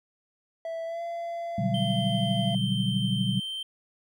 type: tone with pitch glide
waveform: triangle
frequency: 659.3 to 680.6 Hz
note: E5 to F5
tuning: 0 to -45 cents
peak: -29 dBFS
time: 0.65-2.55 s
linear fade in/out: 2 ms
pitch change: +55 cents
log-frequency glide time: 0.85-1.02 s
type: chord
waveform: sine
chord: G major seventh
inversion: first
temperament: just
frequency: 122.5 / 147 / 183.75 / 196 Hz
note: B2 / D3 / F#3 / G3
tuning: -14 / +2 / -12 / 0 cents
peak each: -29 / -32 / -30 / -29 dBFS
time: 1.58-3.4 s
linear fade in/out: 5 ms
type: tone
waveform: triangle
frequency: 3122 Hz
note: G7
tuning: 8 cents flat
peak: -30 dBFS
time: 1.74-3.63 s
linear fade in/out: 5 ms
effects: none